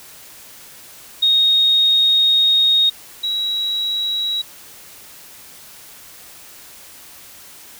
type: tone pair in turn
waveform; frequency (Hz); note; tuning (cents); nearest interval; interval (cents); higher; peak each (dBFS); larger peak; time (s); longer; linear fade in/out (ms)
sine; 3729 / 3875; A#7 / B7; 0 / -34; minor second; 66; second; -11 / -18; first; 1.22-2.9 / 3.23-4.42; first; 10
effects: white hiss -41 dBFS RMS until 7.79 s